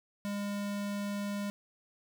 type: tone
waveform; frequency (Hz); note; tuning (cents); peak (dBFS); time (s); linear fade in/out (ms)
square; 203; G#3; -39; -34; 0.25-1.5; 0
effects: 12-bit